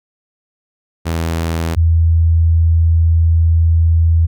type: tone pair in turn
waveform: sawtooth / sine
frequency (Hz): 82.41 / 82.41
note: E2 / E2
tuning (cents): 0 / 0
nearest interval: unison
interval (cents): 0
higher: neither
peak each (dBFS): -12 / -8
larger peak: second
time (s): 1.05-1.76 / 1.76-4.27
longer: second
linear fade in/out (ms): 20
effects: none